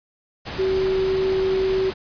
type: tone in noise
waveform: sine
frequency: 380 Hz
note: F#4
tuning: 46 cents sharp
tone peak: -18 dBFS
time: 0.58-1.91 s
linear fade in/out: 20 ms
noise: pink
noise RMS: -31 dBFS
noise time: 0.45-1.94 s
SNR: +10 dB
effects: resampled to 11025 Hz